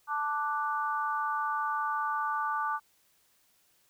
sine chord, D major, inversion second, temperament equal, 880 / 1174.7 / 1480 Hz, A5 / D6 / F#6, 0 / 0 / 0 cents, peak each -33 / -31 / -36 dBFS, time 0.07-2.8 s, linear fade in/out 50 ms, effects white hiss -68 dBFS RMS until 3.89 s

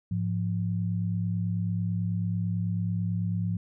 sine tone pair together, 105.49 / 174.61 Hz, G#2 / F3, +28 / 0 cents, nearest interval major sixth, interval 872 cents, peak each -28 / -29 dBFS, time 0.11-3.57 s, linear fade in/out 5 ms, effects none

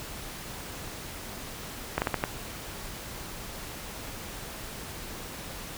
slowing click train, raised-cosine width 0.5 ms, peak -10 dBFS, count 5, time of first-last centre 1.98-2.239 s, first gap 39 ms, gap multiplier 1.35, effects pink hiss -40 dBFS RMS until 5.77 s

